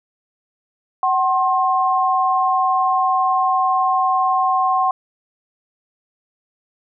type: tone pair together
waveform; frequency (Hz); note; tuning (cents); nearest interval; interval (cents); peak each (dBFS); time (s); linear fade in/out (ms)
sine; 753 / 1064.9; F#5 / C6; +30 / +30; tritone; 600; -17; 1.03-4.91; 2
effects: none